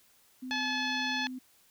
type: tone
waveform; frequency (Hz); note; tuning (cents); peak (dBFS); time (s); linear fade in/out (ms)
sine; 255.7; C4; -40; -37; 0.42-1.39; 10
type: harmonic tone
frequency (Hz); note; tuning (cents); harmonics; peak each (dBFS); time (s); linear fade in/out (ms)
859; A5; -42; 1 / 2 / 3 / 4 / 5 / 6 / 7; -37 / -34 / -37 / -37 / -39 / -48 / -49; 0.51-1.27; 0
effects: white hiss -64 dBFS RMS until 1.7 s